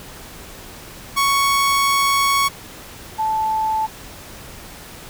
sawtooth / sine tone pair in turn, 1111 / 875 Hz, C#6 / A5, +4 / -10 cents, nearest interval major third, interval 414 cents, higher first, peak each -11 / -17 dBFS, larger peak first, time 1.16-2.49 / 3.18-3.87 s, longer first, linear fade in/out 20 ms, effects pink hiss -38 dBFS RMS until 5.09 s

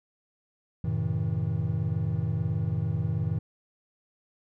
triangle chord, F# diminished seventh, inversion none, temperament just, 92.5 / 111 / 133.2 / 159.84 Hz, F#2 / A2 / C3 / Eb3, 0 / +16 / +31 / +47 cents, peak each -30 / -28 / -32 / -28 dBFS, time 0.84-3.39 s, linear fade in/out 5 ms, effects none

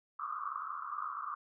white band-pass noise, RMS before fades -40 dBFS, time 0.19-1.35 s, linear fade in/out 5 ms, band 1100 to 1300 Hz, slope 96 dB/octave, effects none

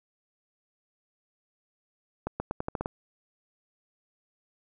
accelerating click train, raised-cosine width 1 ms, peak -16 dBFS, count 8, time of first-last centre 2.27-2.859 s, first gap 130 ms, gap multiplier 0.85, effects none

